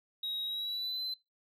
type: tone with pitch glide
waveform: sine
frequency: 3807 to 4057 Hz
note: A#7 to B7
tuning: +36 to +46 cents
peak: -31 dBFS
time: 0.23-1.14 s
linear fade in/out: 5 ms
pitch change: +110 cents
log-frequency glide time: 0.45-1.03 s
effects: noise-tail reverb RT60 0.2 s tail -21 dB re dry + tanh soft clip ceiling -33 dBFS